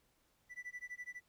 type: tone with tremolo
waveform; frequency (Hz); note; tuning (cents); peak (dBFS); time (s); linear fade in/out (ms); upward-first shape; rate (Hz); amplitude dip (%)
triangle; 1975.5; B6; 0; -39; 0.49-1.21; 50; sine; 12; 100
effects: tanh soft clip ceiling -36 dBFS + pink hiss -75 dBFS RMS until 1.28 s